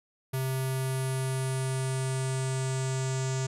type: tone with low-pass filter sweep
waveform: square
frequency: 131.7 Hz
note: C3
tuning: 12 cents sharp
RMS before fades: -30 dBFS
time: 0.33-3.47 s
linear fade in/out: 10 ms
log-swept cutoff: 12000 to 7200 Hz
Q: 5
effects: none